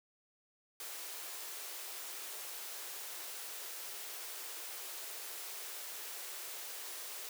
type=high-pass noise; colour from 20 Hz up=white; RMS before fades=-45 dBFS; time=0.8-7.29 s; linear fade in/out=2 ms; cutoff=330 Hz; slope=96 dB/octave; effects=none